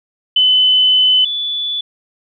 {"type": "tone pair in turn", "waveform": "sine", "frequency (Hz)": [3022, 3458], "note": ["F#7", "A7"], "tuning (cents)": [36, -31], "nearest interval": "major second", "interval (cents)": 233, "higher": "second", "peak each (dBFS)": [-8, -17], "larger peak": "first", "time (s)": [[0.36, 1.25], [1.25, 1.81]], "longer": "first", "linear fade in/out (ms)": 5, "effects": []}